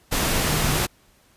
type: tone in noise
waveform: sine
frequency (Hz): 151.3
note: D#3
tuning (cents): -48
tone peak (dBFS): -26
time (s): 0.45-0.8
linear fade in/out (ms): 20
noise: pink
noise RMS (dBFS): -22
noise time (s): 0.11-0.87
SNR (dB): -7
effects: pink hiss -58 dBFS RMS until 1.36 s + resampled to 32000 Hz